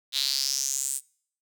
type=tone with high-pass filter sweep; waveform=sawtooth; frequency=136.3 Hz; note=C#3; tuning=29 cents flat; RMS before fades=-28 dBFS; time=0.12-1.01 s; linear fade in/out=50 ms; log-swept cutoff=3700 to 8800 Hz; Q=5.2; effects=noise-tail reverb RT60 0.6 s tail -26 dB re dry